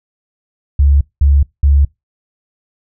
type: tone bursts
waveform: sine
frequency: 70.6 Hz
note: C#2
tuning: 32 cents sharp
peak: -6 dBFS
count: 3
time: 0.79-1.85 s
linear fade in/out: 5 ms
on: 220 ms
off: 200 ms
effects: noise-tail reverb RT60 0.2 s tail -25 dB re dry